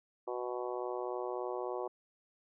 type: harmonic tone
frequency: 123.47 Hz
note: B2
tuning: in tune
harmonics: 3 / 4 / 5 / 6 / 7 / 8 / 9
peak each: -39 / -41 / -43 / -45 / -46 / -47 / -48 dBFS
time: 0.27-1.88 s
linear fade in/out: 10 ms
effects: none